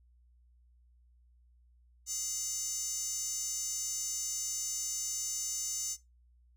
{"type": "tone with high-pass filter", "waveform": "square", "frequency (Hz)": 415.9, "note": "G#4", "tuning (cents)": 2, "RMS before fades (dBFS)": -37, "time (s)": [2.06, 5.97], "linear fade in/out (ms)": 50, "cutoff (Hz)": 6600, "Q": 7.6, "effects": ["noise-tail reverb RT60 0.2 s tail -17 dB re dry", "added 60 Hz sine -61 dBFS peak until 6.56 s"]}